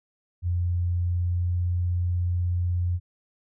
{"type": "tone with pitch glide", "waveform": "sine", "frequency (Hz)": [87.8, 88.36], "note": ["F2", "F2"], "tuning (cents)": [10, 21], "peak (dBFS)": -22, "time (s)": [0.42, 3], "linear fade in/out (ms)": 50, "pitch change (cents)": 11, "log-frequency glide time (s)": [0.96, 1.57], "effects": []}